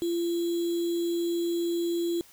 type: tone with sample-and-hold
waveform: sine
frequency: 341.6 Hz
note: F4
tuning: 38 cents flat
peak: -25 dBFS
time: 0.02-2.21 s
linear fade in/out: 0 ms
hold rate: 3675 Hz
effects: white hiss -55 dBFS RMS until 2.32 s